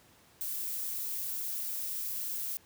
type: noise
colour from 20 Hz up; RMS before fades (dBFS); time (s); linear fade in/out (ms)
violet; -36; 0.41-2.57; 0
effects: pink hiss -61 dBFS RMS until 2.65 s + high-pass 80 Hz 12 dB/octave